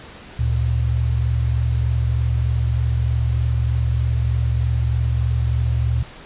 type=tone pair together; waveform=sine; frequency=73.14 / 116.4 Hz; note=D2 / A#2; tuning=-7 / -2 cents; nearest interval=minor sixth; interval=805 cents; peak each=-19 dBFS; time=0.39-6.03 s; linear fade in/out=5 ms; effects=pink hiss -40 dBFS RMS until 6.25 s + resampled to 8000 Hz